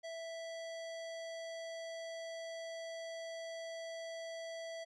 square tone with low-pass filter, 659 Hz, E5, 1 cent flat, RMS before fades -45 dBFS, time 0.03-4.85 s, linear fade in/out 20 ms, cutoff 5900 Hz, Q 1.2, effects none

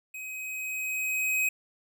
square tone with level ramp, 2528 Hz, D#7, 27 cents sharp, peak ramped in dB -38 to -24 dBFS, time 0.14-1.49 s, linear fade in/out 5 ms, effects none

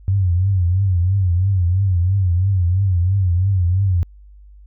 sine tone with vibrato, 92.5 Hz, F#2, in tune, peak -13 dBFS, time 0.08-4.03 s, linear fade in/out 0 ms, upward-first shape triangle, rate 3 Hz, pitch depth 150 cents each way, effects added 50 Hz sine -40 dBFS peak until 4.66 s

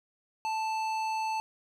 sine tone with tanh clipping, 880 Hz, A5, in tune, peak -31 dBFS, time 0.45-1.4 s, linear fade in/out 0 ms, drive 15 dB, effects none

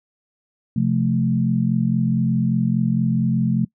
sine chord, F major, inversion second, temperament equal with one note detuned, 130.81 / 174.61 / 219.4 Hz, C3 / F3 / A3, 0 / 0 / -5 cents, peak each -21 / -21 / -20 dBFS, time 0.76-3.65 s, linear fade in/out 5 ms, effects noise-tail reverb RT60 0.1 s tail -23 dB re dry

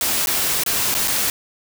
white noise with dropouts, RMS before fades -20 dBFS, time 0.01-1.3 s, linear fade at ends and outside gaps 1 ms, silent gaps 0.26-0.271 / 0.636-0.662 / 0.942-0.949 / 1.076-1.08 s, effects none

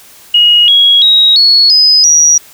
sine tone with pitch steps, 2886 / 3315 / 3808 / 4374 / 5025 / 5772 Hz, F#7 / G#7 / A#7 / C#8 / D#8 / F#8, -44 / -4 / +36 / -24 / +16 / -44 cents, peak -3 dBFS, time 0.34-2.38 s, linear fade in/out 5 ms, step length 340 ms, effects white hiss -38 dBFS RMS until 2.53 s

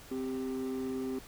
triangle tone pair together, 260 / 394 Hz, C4 / G4, -11 / +9 cents, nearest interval perfect fifth, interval 720 cents, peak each -32 / -34 dBFS, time 0.11-1.19 s, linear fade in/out 5 ms, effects tanh soft clip ceiling -27 dBFS + pink hiss -52 dBFS RMS until 1.27 s

